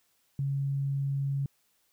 sine tone, 138.59 Hz, C#3, in tune, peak -27 dBFS, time 0.39-1.46 s, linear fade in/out 2 ms, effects white hiss -71 dBFS RMS until 1.92 s

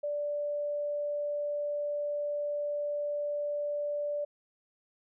sine tone, 585 Hz, D5, 7 cents flat, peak -30 dBFS, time 0.03-4.25 s, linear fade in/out 10 ms, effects none

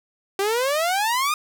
sawtooth exponential sweep, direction up, 383.8 to 1248 Hz, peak -16 dBFS, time 0.39-1.34 s, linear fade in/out 2 ms, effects none

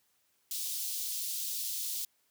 white high-pass noise, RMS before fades -36 dBFS, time 0.51-2.05 s, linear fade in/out 2 ms, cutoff 3500 Hz, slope 24 dB/octave, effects white hiss -73 dBFS RMS until 2.3 s + high-pass 60 Hz 12 dB/octave

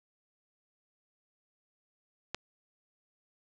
click, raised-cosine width 0.2 ms, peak -16 dBFS, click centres 2.346 s, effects low-pass 7000 Hz 12 dB/octave

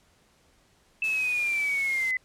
sine linear sweep, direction down, 2637 to 2007 Hz, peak -24 dBFS, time 1.02-2.17 s, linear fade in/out 2 ms
white noise, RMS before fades -42 dBFS, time 1.04-2.11 s, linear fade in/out 0 ms
effects pink hiss -63 dBFS RMS until 2.24 s + low-pass 10000 Hz 12 dB/octave

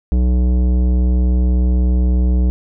triangle tone with tanh clipping, 61.74 Hz, B1, in tune, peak -13 dBFS, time 0.12-2.5 s, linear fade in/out 0 ms, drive 18 dB, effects none

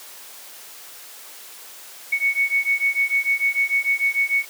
sine beating tone pair, 2217 / 2223.7 Hz, C#7 / C#7, 0 / +5 cents, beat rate 6.7 Hz, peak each -21 dBFS, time 2.12-4.45 s, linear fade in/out 10 ms, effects white hiss -41 dBFS RMS until 4.49 s + high-pass 400 Hz 12 dB/octave

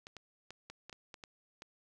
clicks, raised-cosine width 0.2 ms, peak -30 dBFS, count 9, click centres 0.069 / 0.167 / 0.506 / 0.7 / 0.896 / 0.928 / 1.142 / 1.238 / 1.621 s, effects none

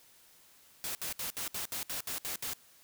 white noise bursts, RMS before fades -37 dBFS, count 10, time 0.84-2.534 s, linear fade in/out 0 ms, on 110 ms, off 66 ms, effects white hiss -61 dBFS RMS until 2.83 s

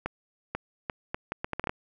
accelerating click train, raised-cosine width 0.5 ms, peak -15 dBFS, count 11, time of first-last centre 0.06-1.695 s, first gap 490 ms, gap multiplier 0.71, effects none

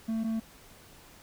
triangle tone pair in turn, 223.5 / 223.5 Hz, A3 / A3, +27 / +27 cents, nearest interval unison, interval 0 cents, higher neither, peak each -26 dBFS, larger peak neither, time 0.08-0.24 / 0.24-0.4 s, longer neither, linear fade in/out 10 ms, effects pink hiss -54 dBFS RMS until 1.22 s

